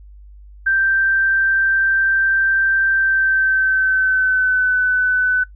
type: tone with pitch glide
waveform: sine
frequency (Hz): 1568 to 1504.1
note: G6 to F#6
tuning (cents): 0 to +28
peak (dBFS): -13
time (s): 0.66-5.44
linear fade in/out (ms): 10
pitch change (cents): -72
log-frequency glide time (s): 2.93-4.77
effects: noise-tail reverb RT60 0.1 s tail -18 dB re dry + added 50 Hz sine -38 dBFS peak until 5.55 s